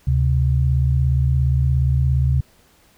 sine tone pair together, 73.56 / 130.7 Hz, D2 / C3, +3 / -1 cents, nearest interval minor seventh, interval 996 cents, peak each -17 dBFS, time 0.07-2.41 s, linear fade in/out 5 ms, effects pink hiss -55 dBFS RMS until 2.97 s

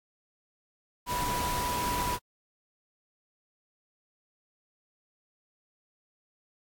sine tone in noise, 982 Hz, B5, 10 cents flat, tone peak -30 dBFS, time 1.06-2.19 s, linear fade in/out 50 ms, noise pink, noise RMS -34 dBFS, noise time 1.06-2.19 s, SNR +1 dB, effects AAC 64 kbps

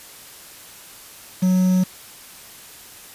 triangle tone with quantisation, 184.4 Hz, F#3, 6 cents flat, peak -12 dBFS, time 1.42-1.84 s, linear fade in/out 10 ms, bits 6, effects white hiss -42 dBFS RMS until 3.14 s + resampled to 32000 Hz

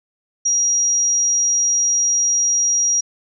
sine tone, 5720 Hz, F8, 41 cents sharp, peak -14 dBFS, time 0.45-3.01 s, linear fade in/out 10 ms, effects none

